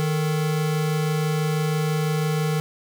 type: tone pair together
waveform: square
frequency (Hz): 155.56 / 440.6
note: D#3 / A4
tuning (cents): 0 / +2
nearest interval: octave + tritone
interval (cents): 1802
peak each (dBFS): -22 / -31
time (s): 0-2.6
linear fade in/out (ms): 0
effects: 8-bit